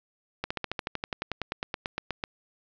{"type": "slowing click train", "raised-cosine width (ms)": 0.3, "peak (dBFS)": -14, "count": 20, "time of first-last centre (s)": [0.44, 2.239], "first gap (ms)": 65, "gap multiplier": 1.04, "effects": ["resampled to 16000 Hz", "9-bit"]}